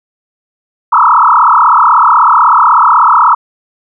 sine tone with frequency modulation, 1128 Hz, C#6, 30 cents sharp, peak -3 dBFS, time 0.92-3.35 s, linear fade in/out 10 ms, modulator 36.2 Hz, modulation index 6, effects none

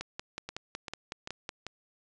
two click trains, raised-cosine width 0.2 ms, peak -19 / -21 dBFS, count 9 / 4, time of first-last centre 0.01-1.491 / 0.49-1.666 s, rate 5.4 / 2.55 Hz, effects resampled to 22050 Hz

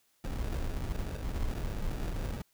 brown noise with sample-and-hold, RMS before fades -34 dBFS, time 0.24-2.42 s, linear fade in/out 0 ms, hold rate 1050 Hz, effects white hiss -71 dBFS RMS until 2.53 s

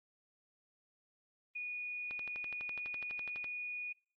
sine tone, 2459 Hz, D#7, 21 cents flat, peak -38 dBFS, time 1.55-3.93 s, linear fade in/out 10 ms
click train, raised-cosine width 0.3 ms, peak -31 dBFS, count 17, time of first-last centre 2.11-3.443 s, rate 12 Hz
effects noise-tail reverb RT60 0.4 s tail -23 dB re dry + Opus 32 kbps

